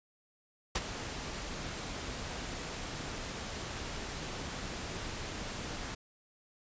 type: noise with ADSR envelope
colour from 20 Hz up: pink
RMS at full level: -29 dBFS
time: 0.75-5.95 s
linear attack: 7 ms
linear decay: 39 ms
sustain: -11 dB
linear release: 9 ms
effects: resampled to 16000 Hz